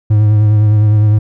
triangle tone with vibrato, 106 Hz, G#2, 36 cents sharp, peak -4 dBFS, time 0.1-1.19 s, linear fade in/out 10 ms, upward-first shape sine, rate 9.8 Hz, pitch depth 29 cents each way, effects none

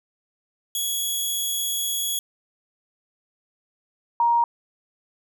10% pulse / sine tone pair in turn, 3351 / 940.3 Hz, G#7 / A#5, +15 / +15 cents, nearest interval octave + minor seventh, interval 2200 cents, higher first, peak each -16 / -16 dBFS, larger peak neither, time 0.75-2.19 / 4.2-4.44 s, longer first, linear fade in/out 2 ms, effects none

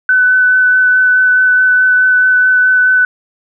sine tone with vibrato, 1504 Hz, F#6, 28 cents sharp, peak -6 dBFS, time 0.09-3.05 s, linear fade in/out 2 ms, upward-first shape sine, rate 4.7 Hz, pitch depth 11 cents each way, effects none

